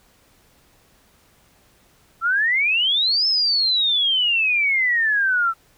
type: exponential two-way sweep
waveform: sine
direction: up then down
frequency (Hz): 1318.5 to 5300 to 1318.5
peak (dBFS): -16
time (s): 2.21-5.54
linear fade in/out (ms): 50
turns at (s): 3.27
effects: pink hiss -57 dBFS RMS until 5.77 s